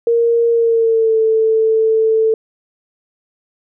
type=tone with pitch glide; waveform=sine; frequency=466.2 to 442.8 Hz; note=A#4 to A4; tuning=0 to +11 cents; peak=-10 dBFS; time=0.07-2.34 s; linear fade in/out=2 ms; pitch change=-89 cents; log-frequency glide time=0.5-1.17 s; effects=none